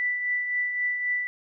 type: tone with tremolo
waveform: sine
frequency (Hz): 1975.5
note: B6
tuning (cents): 0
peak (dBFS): -22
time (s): 0-1.27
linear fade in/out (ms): 0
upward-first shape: triangle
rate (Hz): 3.8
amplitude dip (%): 50
effects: none